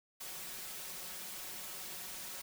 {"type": "noise with comb filter", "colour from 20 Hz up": "white", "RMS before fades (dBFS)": -45, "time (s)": [0.2, 2.42], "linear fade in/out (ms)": 10, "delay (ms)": 5.4, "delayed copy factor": 0.65, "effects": []}